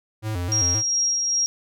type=tone with vibrato; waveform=square; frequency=98 Hz; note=G2; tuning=in tune; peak=-25 dBFS; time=0.22-0.83 s; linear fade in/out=50 ms; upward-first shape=square; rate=3.8 Hz; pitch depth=180 cents each way
type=tone with tremolo; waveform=sine; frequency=5620 Hz; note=F8; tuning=10 cents sharp; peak=-18 dBFS; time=0.52-1.46 s; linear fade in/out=0 ms; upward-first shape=sine; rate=2.5 Hz; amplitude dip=30%
effects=none